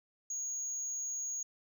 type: tone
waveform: sine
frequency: 6645 Hz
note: G#8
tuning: in tune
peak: -33 dBFS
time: 0.3-1.43 s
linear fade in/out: 5 ms
effects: tanh soft clip ceiling -34 dBFS + 12-bit